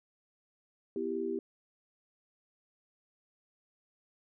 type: chord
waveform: sine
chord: E minor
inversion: second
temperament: equal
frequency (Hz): 246.9 / 329.6 / 392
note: B3 / E4 / G4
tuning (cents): 0 / 0 / 0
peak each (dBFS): -39 / -37 / -34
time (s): 0.96-1.39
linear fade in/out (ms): 2
effects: none